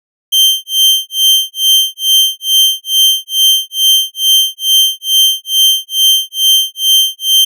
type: tone with tremolo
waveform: 40% pulse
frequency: 3140 Hz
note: G7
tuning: 2 cents sharp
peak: -4 dBFS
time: 0.32-7.45 s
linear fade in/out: 10 ms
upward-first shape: sine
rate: 2.3 Hz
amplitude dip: 100%
effects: none